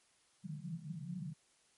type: band-pass noise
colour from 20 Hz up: white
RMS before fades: -44 dBFS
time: 0.43-1.34 s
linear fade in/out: 20 ms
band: 140 to 190 Hz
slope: 96 dB/octave
effects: white hiss -71 dBFS RMS until 1.77 s + MP3 48 kbps